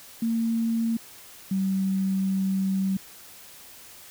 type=tone pair in turn; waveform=sine; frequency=228.2 / 191.89 Hz; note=A#3 / G3; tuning=-37 / -37 cents; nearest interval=minor third; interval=300 cents; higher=first; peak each=-22 dBFS; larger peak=neither; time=0.22-0.97 / 1.51-2.97 s; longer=second; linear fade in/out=5 ms; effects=white hiss -47 dBFS RMS until 4.1 s